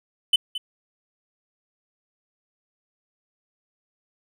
triangle tone with echo, 3019 Hz, F#7, 34 cents sharp, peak -12 dBFS, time 0.33-0.36 s, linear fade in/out 5 ms, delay 220 ms, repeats 1, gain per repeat -13 dB, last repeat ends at 0.58 s, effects none

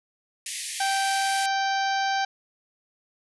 white band-pass noise, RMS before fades -34 dBFS, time 0.46-1.46 s, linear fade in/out 2 ms, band 1800 to 11000 Hz, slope 96 dB/octave
harmonic tone, 781 Hz, G5, 7 cents flat, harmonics 1 / 2 / 3 / 4 / 5 / 6 / 7 / 8, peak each -24 / -29 / -37 / -37 / -38 / -37 / -40 / -42 dBFS, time 0.8-2.25 s, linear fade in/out 5 ms
effects none

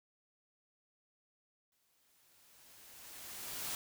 white noise with exponential growth, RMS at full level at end -39 dBFS, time 1.72-3.75 s, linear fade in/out 1 ms, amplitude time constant 440 ms, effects none

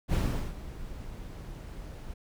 brown noise with ADSR envelope, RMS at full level -25 dBFS, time 0.08-2.14 s, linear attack 55 ms, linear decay 400 ms, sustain -16 dB, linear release 10 ms, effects none

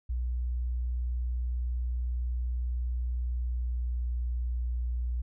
sine tone with pitch glide, 60.9 to 60.37 Hz, B1 to B1, -24 to -39 cents, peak -28 dBFS, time 0.09-5.22 s, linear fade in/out 10 ms, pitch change -15 cents, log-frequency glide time 3.31-4.03 s, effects none

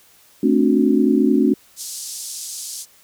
sine chord, D dominant seventh, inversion second, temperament just, 220.2 / 264.3 / 293.7 / 367.1 Hz, A3 / C4 / D4 / F#4, +2 / +18 / 0 / -14 cents, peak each -18 / -17 / -18 / -20 dBFS, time 0.43-1.54 s, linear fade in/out 5 ms
pink band-pass noise, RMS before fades -31 dBFS, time 1.76-2.86 s, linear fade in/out 50 ms, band 5000 to 11000 Hz, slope 24 dB/octave
effects white hiss -52 dBFS RMS until 3.03 s

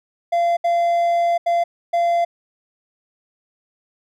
triangle tone bursts at uneven times, 687 Hz, F5, 29 cents flat, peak -13 dBFS, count 4, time 0.32-0.57 / 0.64-1.38 / 1.46-1.64 / 1.93-2.25 s, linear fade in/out 10 ms, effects none

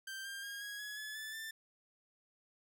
sawtooth tone with pitch steps, 1568 / 1596.3 / 1625.2 / 1654.5 / 1684.4 / 1714.9 / 1745.8 / 1777.4 Hz, G6 / G6 / G#6 / G#6 / G#6 / A6 / A6 / A6, 0 / +31 / -38 / -7 / +24 / -45 / -14 / +17 cents, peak -39 dBFS, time 0.07-1.51 s, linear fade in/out 5 ms, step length 180 ms, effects none

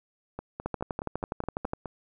two click trains, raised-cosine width 1 ms, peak -21 / -16 dBFS, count 8 / 14, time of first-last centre 0.39-1.858 / 0.66-1.734 s, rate 4.77 / 12.1 Hz, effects none

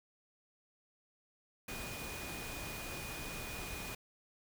sine tone in noise, 2462 Hz, D#7, 19 cents flat, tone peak -48 dBFS, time 1.68-3.95 s, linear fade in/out 5 ms, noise pink, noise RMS -44 dBFS, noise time 1.68-3.95 s, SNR -7 dB, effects none

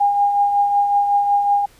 sine tone with tremolo, 811 Hz, G#5, 41 cents flat, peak -11 dBFS, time 0-1.66 s, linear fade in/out 10 ms, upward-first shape triangle, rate 5.4 Hz, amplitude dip 50%, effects pink hiss -51 dBFS RMS until 1.79 s + resampled to 32000 Hz

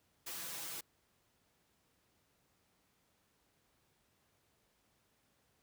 white noise with comb filter, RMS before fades -44 dBFS, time 0.26-0.81 s, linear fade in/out 10 ms, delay 6 ms, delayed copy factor +0.95, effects pink hiss -75 dBFS RMS until 5.62 s + high-pass 60 Hz 12 dB/octave

